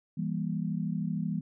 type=chord; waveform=sine; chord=E diminished; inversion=none; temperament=just; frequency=164.81 / 197.78 / 237.3 Hz; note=E3 / G3 / Bb3; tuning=0 / +16 / +31 cents; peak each=-32 / -33 / -36 dBFS; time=0.17-1.41 s; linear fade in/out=10 ms; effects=none